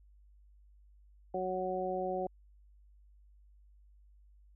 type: harmonic tone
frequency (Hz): 185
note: F#3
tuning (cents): 0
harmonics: 1 / 2 / 3 / 4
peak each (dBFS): -43 / -37 / -37 / -37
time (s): 1.34-2.27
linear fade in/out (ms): 5
effects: added 50 Hz sine -58 dBFS peak until 4.55 s